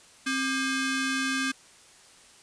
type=ring-modulated tone; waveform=sawtooth; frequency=932.3 Hz; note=A#5; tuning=in tune; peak=-19 dBFS; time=0.26-1.52 s; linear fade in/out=10 ms; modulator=667 Hz; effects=white hiss -54 dBFS RMS until 2.42 s + resampled to 22050 Hz